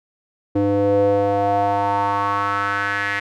square tone with band-pass filter sweep, 100.7 Hz, G2, 47 cents sharp, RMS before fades -19 dBFS, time 0.55-3.2 s, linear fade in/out 10 ms, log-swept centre 380 to 1900 Hz, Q 4.3, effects none

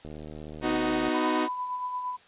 click train, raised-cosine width 2 ms, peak -28 dBFS, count 80, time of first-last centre 0.05-1.083 s, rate 76.5 Hz
sawtooth chord, B major, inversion none, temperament equal with one note detuned, 250 / 311.1 / 370 Hz, B3 / D#4 / F#4, +21 / 0 / 0 cents, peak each -27 / -23 / -27 dBFS, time 0.61-1.49 s, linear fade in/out 50 ms
sine tone with tremolo, 997 Hz, B5, 16 cents sharp, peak -28 dBFS, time 1.13-2.17 s, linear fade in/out 20 ms, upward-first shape sine, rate 8.7 Hz, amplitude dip 40%
effects white hiss -56 dBFS RMS until 2.27 s + resampled to 8000 Hz

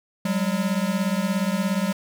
square beating tone pair, 185 / 202 Hz, F#3 / G#3, 0 / -48 cents, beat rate 17 Hz, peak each -25 dBFS, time 0.25-1.93 s, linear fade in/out 5 ms, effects none

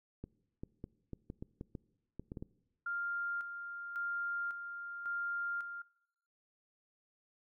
clicks, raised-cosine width 3 ms, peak -30 dBFS, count 12, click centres 0.24 / 0.635 / 0.841 / 1.133 / 1.301 / 1.425 / 1.611 / 1.752 / 2.196 / 2.319 / 2.372 / 2.425 s
sine tone with tremolo, 1398 Hz, F6, 1 cent sharp, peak -35 dBFS, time 2.86-5.82 s, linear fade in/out 5 ms, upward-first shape square, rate 0.91 Hz, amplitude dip 55%
effects noise-tail reverb RT60 1.0 s tail -22 dB re dry

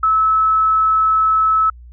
sine tone, 1300 Hz, E6, 24 cents flat, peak -11 dBFS, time 0.03-1.7 s, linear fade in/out 5 ms, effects added 60 Hz sine -36 dBFS peak until 1.92 s

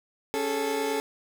30% pulse tone cluster, 277.8 / 407.8 / 437.3 Hz, C#4 / G#4 / A4, +4 / -32 / -11 cents, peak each -30 / -32 / -25 dBFS, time 0.34-1 s, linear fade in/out 0 ms, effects none

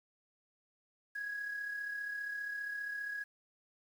sine tone with amplitude modulation, 1661.2 Hz, G#6, in tune, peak -34 dBFS, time 1.15-3.24 s, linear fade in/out 10 ms, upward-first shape sine, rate 35 Hz, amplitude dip 50%, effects tanh soft clip ceiling -33 dBFS + 10-bit

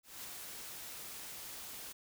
white noise with ADSR envelope, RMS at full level -45 dBFS, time 0.03-1.93 s, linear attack 210 ms, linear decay 5 ms, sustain -2 dB, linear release 15 ms, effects none

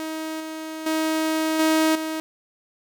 sawtooth tone with level steps, 316.5 Hz, D#4, 30 cents sharp, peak -24 / -27 / -17 / -13 / -22 dBFS, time 0-2.2 s, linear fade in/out 0 ms, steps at 0.4 / 0.86 / 1.59 / 1.95 s, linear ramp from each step 5 ms, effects 9-bit

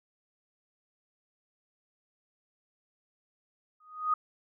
sine tone with exponential growth, 1244.5 Hz, D#6, in tune, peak -21 dBFS, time 3.8-4.14 s, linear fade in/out 5 ms, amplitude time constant 73 ms, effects none

